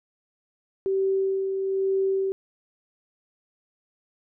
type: tone with tremolo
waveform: sine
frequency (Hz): 386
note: G4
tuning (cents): -27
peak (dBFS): -20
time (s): 0.86-2.32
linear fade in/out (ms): 0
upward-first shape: sine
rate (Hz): 1.1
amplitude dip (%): 40
effects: none